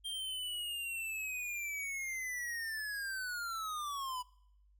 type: linear sweep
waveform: square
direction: down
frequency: 3196 to 980 Hz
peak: -38 dBFS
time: 0.04-4.23 s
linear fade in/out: 20 ms
effects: noise-tail reverb RT60 0.8 s tail -25 dB re dry + added 50 Hz sine -63 dBFS peak until 4.79 s